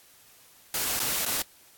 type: noise with dropouts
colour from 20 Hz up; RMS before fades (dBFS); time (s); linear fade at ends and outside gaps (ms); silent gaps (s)
white; -28; 0.74-1.42; 2; 0.994-1 / 1.251-1.261
effects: white hiss -56 dBFS RMS until 1.77 s + AAC 64 kbps